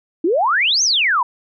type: exponential two-way sweep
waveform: sine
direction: up then down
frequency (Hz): 306.1 to 6520 to 925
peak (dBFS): -13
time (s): 0.24-1.23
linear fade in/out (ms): 5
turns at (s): 0.83
effects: none